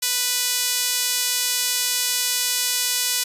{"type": "tone with high-pass filter", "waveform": "sawtooth", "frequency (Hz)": 493.9, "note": "B4", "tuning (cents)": 0, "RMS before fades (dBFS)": -22, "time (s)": [0.02, 3.24], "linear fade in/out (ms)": 10, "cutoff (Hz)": 4300, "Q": 0.68, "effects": ["resampled to 32000 Hz"]}